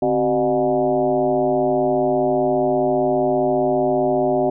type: tone with frequency modulation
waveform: sine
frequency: 493.4 Hz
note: B4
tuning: 2 cents flat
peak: -15 dBFS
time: 0.02-4.5 s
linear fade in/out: 5 ms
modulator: 115 Hz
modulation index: 2.2
effects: none